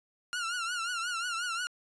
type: tone with vibrato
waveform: sawtooth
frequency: 1402 Hz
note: F6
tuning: 6 cents sharp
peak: -28 dBFS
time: 0.33-1.67 s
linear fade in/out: 0 ms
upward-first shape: triangle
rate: 5.6 Hz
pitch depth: 110 cents each way
effects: resampled to 22050 Hz